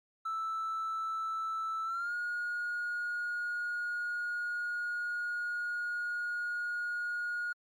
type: tone with pitch glide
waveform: triangle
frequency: 1318.5 to 1437.8 Hz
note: E6 to F6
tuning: 0 to +50 cents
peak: -30 dBFS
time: 0.25-7.53 s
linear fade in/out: 10 ms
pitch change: +150 cents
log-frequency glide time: 1.84-2.14 s
effects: tanh soft clip ceiling -29 dBFS + Opus 48 kbps